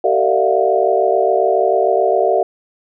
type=tone cluster; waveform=sine; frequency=385.4 / 453.7 / 594 / 666 / 713 Hz; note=G4 / A#4 / D5 / E5 / F5; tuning=-29 / -47 / +20 / +18 / +36 cents; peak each=-18 dBFS; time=0.04-2.43 s; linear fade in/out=5 ms; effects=none